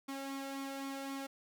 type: tone with flanger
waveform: sawtooth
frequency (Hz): 273.1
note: C#4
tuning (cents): -26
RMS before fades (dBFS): -42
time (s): 0.08-1.27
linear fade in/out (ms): 10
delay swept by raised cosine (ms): 0.87 to 1.45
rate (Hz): 3.8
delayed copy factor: +0.55
effects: none